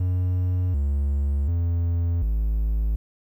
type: tone with pitch steps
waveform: triangle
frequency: 90.7 / 70.5 / 85.5 / 53.7 Hz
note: F#2 / C#2 / F2 / A1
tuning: -34 / +30 / -36 / -41 cents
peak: -18 dBFS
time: 0-2.96 s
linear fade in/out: 5 ms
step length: 740 ms
effects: 10-bit